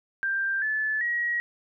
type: tone with pitch steps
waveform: sine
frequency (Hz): 1582 / 1735.2 / 1903.2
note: G6 / A6 / A#6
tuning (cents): +15 / -25 / +35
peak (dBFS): -24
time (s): 0.23-1.4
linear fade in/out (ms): 0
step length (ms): 390
effects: none